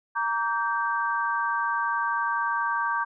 sine chord, G minor, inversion first, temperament equal with one note detuned, 932.3 / 1152.5 / 1568 Hz, Bb5 / D6 / G6, 0 / -33 / 0 cents, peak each -28 dBFS, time 0.15-3.05 s, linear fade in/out 20 ms, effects none

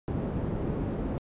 white low-pass noise, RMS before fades -31 dBFS, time 0.08-1.18 s, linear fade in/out 0 ms, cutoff 300 Hz, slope 12 dB/octave, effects resampled to 8000 Hz

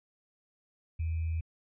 sine tone with sample-and-hold, 81.4 Hz, E2, 21 cents flat, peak -29 dBFS, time 0.99-1.41 s, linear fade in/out 10 ms, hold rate 2450 Hz, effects resampled to 8000 Hz

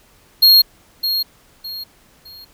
square tone with echo, 4264 Hz, C8, 32 cents sharp, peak -7 dBFS, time 0.42-0.62 s, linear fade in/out 10 ms, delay 610 ms, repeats 3, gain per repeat -10 dB, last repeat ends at 2.45 s, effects pink hiss -52 dBFS RMS until 2.53 s

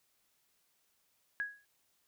sine tone with exponential decay, 1661.2 Hz, G#6, in tune, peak -30 dBFS, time 1.4-1.65 s, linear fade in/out 0 ms, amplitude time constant 53 ms, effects white hiss -75 dBFS RMS until 2.07 s

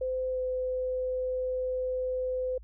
sine tone with pitch glide, 514 to 509.6 Hz, C5 to C5, -31 to -46 cents, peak -28 dBFS, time 0.01-2.58 s, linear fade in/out 5 ms, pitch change -15 cents, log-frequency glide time 0.31-0.39 s, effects added 55 Hz sine -46 dBFS peak until 2.63 s

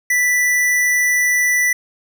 square tone, 1975.5 Hz, B6, in tune, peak -14 dBFS, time 0.1-1.73 s, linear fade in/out 5 ms, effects none

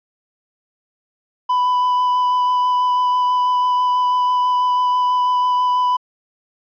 triangle tone with vibrato, 995 Hz, B5, 13 cents sharp, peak -12 dBFS, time 1.49-5.97 s, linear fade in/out 10 ms, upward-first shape sine, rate 6.1 Hz, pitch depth 9 cents each way, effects resampled to 11025 Hz

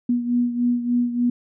sine beating tone pair, 241.6 / 245 Hz, B3 / B3, -38 / -14 cents, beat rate 3.4 Hz, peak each -19 / -25 dBFS, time 0.09-1.3 s, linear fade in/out 5 ms, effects none

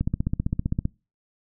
click train, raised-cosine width 5 ms, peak -11 dBFS, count 14, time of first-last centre 0.01-0.854 s, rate 15.4 Hz, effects noise-tail reverb RT60 0.3 s tail -25 dB re dry

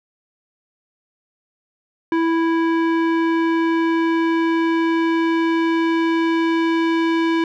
square tone with low-pass filter sweep, 329.6 Hz, E4, in tune, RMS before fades -18 dBFS, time 2.12-7.44 s, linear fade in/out 2 ms, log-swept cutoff 1800 to 2800 Hz, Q 1.1, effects none

